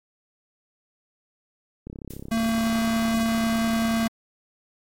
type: click train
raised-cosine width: 3 ms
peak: -24 dBFS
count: 75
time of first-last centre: 1.87-4.059 s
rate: 33.8 Hz
type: noise with exponential decay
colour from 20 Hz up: blue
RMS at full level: -39 dBFS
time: 2.1-2.32 s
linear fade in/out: 5 ms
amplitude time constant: 46 ms
type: tone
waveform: square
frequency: 226.4 Hz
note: A3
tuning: 50 cents sharp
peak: -22 dBFS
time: 2.31-4.08 s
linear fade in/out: 10 ms
effects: AAC 48 kbps